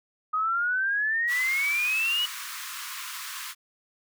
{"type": "exponential sweep", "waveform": "sine", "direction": "up", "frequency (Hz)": [1244.5, 2960], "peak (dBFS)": -23, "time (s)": [0.33, 2.26], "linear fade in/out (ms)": 10}
{"type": "high-pass noise", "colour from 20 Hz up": "pink", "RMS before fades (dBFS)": -37, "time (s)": [1.27, 3.55], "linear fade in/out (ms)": 50, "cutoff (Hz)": 1000, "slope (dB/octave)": 96}
{"effects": []}